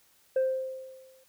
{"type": "tone with exponential decay", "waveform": "sine", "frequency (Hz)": 523.3, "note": "C5", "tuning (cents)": 0, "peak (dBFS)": -19, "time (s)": [0.36, 1.24], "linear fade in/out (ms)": 5, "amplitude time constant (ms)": 190, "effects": ["tanh soft clip ceiling -21 dBFS", "white hiss -64 dBFS RMS until 1.28 s"]}